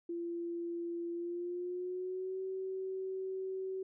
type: tone with pitch glide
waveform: sine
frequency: 341.7 to 379.1 Hz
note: F4 to F#4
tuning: -38 to +42 cents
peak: -36 dBFS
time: 0.09-3.83 s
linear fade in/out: 5 ms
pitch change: +180 cents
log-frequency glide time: 1.12-2.41 s
effects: none